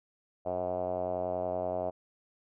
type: tone with low-pass filter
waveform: 5% pulse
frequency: 90.6 Hz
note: F#2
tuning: 36 cents flat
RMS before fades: -33 dBFS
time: 0.45-1.91 s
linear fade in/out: 20 ms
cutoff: 650 Hz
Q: 5.7
effects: none